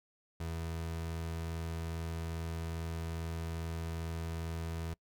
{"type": "tone", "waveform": "30% pulse", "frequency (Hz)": 82.41, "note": "E2", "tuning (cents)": 0, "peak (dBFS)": -34, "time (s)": [0.4, 4.94], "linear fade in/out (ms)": 5, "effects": ["noise-tail reverb RT60 0.1 s tail -25 dB re dry"]}